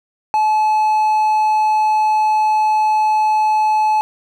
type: tone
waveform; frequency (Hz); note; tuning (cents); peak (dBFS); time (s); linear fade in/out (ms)
triangle; 860; A5; -40; -10; 0.34-4.01; 0
effects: none